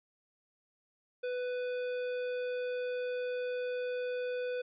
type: harmonic tone with a mistuned harmonic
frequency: 496.8 Hz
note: B4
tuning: 10 cents sharp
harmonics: 1 / 3 / 5 / 7 / 9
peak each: -33 / -45 / -49 / -55 / -62 dBFS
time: 1.23-4.62 s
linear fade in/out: 10 ms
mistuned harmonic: 9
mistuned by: +44 cents
effects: none